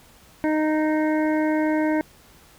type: harmonic tone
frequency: 309.1 Hz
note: D#4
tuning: 11 cents flat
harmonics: 1 / 2 / 3 / 5 / 6 / 7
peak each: -20 / -26 / -30 / -34 / -36 / -37 dBFS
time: 0.44-2.01 s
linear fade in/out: 0 ms
effects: pink hiss -52 dBFS RMS until 2.58 s